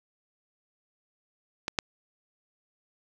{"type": "clicks", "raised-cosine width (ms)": 0.2, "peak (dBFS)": [-12, -7], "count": 2, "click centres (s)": [1.681, 1.788], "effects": []}